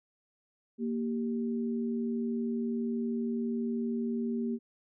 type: tone pair together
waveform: sine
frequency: 233.1 / 391.7 Hz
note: A#3 / G4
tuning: 0 / -1 cents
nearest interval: major sixth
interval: 899 cents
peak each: -30 / -37 dBFS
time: 0.78-4.59 s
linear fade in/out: 50 ms
effects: none